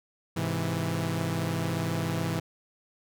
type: chord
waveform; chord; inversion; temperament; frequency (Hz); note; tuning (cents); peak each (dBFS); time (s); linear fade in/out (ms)
sawtooth; Ab augmented; none; equal; 103.83 / 130.81 / 164.81; Ab2 / C3 / E3; 0 / 0 / 0; -29 / -30 / -26; 0.36-2.4; 10
effects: none